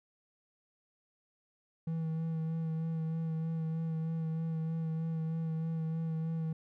triangle tone with vibrato, 161.7 Hz, E3, 33 cents flat, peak -30 dBFS, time 1.87-6.53 s, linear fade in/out 5 ms, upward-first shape sine, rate 3.2 Hz, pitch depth 20 cents each way, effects none

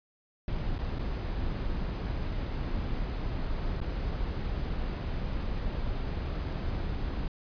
brown noise with dropouts, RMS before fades -32 dBFS, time 0.48-7.28 s, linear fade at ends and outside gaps 2 ms, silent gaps 0.782-0.789 / 0.987-0.992 / 3.804-3.814 s, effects resampled to 11025 Hz

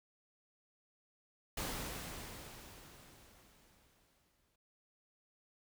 pink noise with exponential decay, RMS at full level -39 dBFS, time 1.57-4.56 s, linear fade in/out 5 ms, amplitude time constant 650 ms, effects none

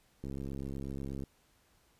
click train, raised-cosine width 3 ms, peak -28 dBFS, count 69, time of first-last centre 0.24-1.237 s, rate 68.2 Hz, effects pink hiss -69 dBFS RMS until 1.99 s + resampled to 32000 Hz

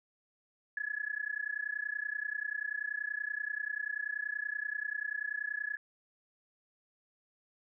sine tone with amplitude modulation, 1698 Hz, G#6, 38 cents sharp, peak -30 dBFS, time 0.77-5.77 s, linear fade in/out 2 ms, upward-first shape sine, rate 30.4 Hz, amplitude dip 95%, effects none

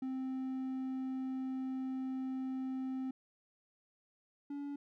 triangle tone pair in turn, 261.6 / 284.9 Hz, C4 / C#4, 0 / +48 cents, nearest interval minor second, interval 148 cents, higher second, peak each -34 / -37 dBFS, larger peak first, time 0.02-3.11 / 4.5-4.76 s, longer first, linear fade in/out 5 ms, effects none

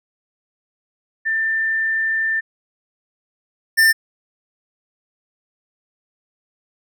sine / square tone pair in turn, 1786 / 1792.7 Hz, A6 / A6, +25 / +32 cents, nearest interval unison, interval 7 cents, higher second, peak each -17 / -11 dBFS, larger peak second, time 1.25-2.41 / 3.77-3.93 s, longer first, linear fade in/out 20 ms, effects none

